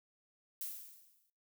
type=noise with exponential decay; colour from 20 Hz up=violet; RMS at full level=-39 dBFS; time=0.61-1.3 s; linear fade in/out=2 ms; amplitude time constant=150 ms; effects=noise-tail reverb RT60 0.4 s tail -20 dB re dry